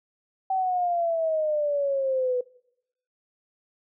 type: exponential sweep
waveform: sine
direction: down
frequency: 769 to 492.8 Hz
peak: -22 dBFS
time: 0.5-2.41 s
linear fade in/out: 5 ms
effects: noise-tail reverb RT60 0.8 s tail -23 dB re dry